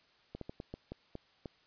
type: slowing click train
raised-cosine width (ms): 2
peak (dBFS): -28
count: 8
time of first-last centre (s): 0.35-1.458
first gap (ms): 63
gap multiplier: 1.3
effects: white hiss -67 dBFS RMS until 1.66 s + resampled to 11025 Hz